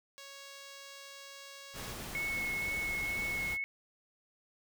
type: tone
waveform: 5% pulse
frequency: 554 Hz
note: C#5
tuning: 1 cent flat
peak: -36 dBFS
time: 0.18-1.93 s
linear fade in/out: 0 ms
type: noise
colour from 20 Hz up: pink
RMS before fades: -43 dBFS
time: 1.73-3.58 s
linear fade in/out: 50 ms
type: tone with vibrato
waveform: sine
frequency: 2192 Hz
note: C#7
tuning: 20 cents flat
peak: -33 dBFS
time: 2.15-3.64 s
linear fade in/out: 0 ms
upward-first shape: sine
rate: 2.1 Hz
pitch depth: 11 cents each way
effects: none